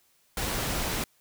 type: noise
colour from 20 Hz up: pink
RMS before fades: -30 dBFS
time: 0.37-1.04 s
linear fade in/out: 2 ms
effects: white hiss -66 dBFS RMS until 1.2 s